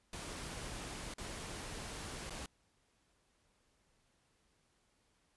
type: noise with dropouts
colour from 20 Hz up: pink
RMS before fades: -45 dBFS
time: 0.13-2.46 s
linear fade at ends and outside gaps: 2 ms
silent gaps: 1.139-1.182 / 2.297-2.305 s
effects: pink hiss -75 dBFS RMS until 5.36 s + resampled to 24000 Hz